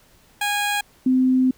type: tone pair in turn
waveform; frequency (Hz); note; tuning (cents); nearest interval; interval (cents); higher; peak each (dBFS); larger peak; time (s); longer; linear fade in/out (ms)
15% pulse / sine; 822 / 257.6; G#5 / C4; -18 / -27; octave + minor sixth; 2009; first; -14; neither; 0.41-0.81 / 1.06-1.51; second; 5
effects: pink hiss -55 dBFS RMS until 1.57 s

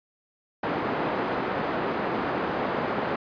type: band-pass noise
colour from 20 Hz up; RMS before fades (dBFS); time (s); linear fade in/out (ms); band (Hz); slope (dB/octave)
pink; -28; 0.63-3.16; 5; 240 to 1400; 12
effects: resampled to 11025 Hz

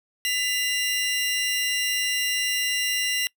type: tone pair together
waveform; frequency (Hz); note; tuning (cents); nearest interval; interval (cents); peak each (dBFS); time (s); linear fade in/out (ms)
sawtooth; 1999 / 2798; B6 / F7; +20 / +3; tritone; 583; -24 / -21; 0.25-3.27; 0
effects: noise-tail reverb RT60 0.1 s tail -24 dB re dry

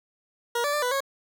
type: tone with pitch steps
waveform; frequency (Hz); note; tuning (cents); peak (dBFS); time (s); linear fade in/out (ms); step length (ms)
20% pulse; 474.7 / 580 / 592 / 495 / 548; A#4 / D5 / D5 / B4 / C#5; +31 / -22 / +14 / +4 / -20; -19; 0.55-1.005; 5; 91
effects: none

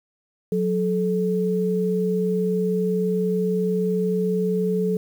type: tone pair together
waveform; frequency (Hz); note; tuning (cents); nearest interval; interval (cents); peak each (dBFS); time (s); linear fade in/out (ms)
sine; 182.58 / 433.6; F#3 / A4; -23 / -25; octave + minor third; 1498; -22; 0.52-4.97; 2
effects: 8-bit

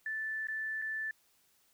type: tone with dropouts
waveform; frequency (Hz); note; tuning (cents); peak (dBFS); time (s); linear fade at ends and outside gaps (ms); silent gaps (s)
sine; 1757; A6; -3; -34; 0.06-1.11; 2; 0.471-0.484 / 0.817-0.821
effects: white hiss -70 dBFS RMS until 1.73 s

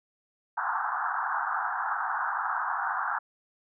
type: band-pass noise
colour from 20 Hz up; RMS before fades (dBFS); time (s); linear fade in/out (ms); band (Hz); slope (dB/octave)
white; -30; 0.57-3.19; 10; 740 to 1600; 96
effects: none

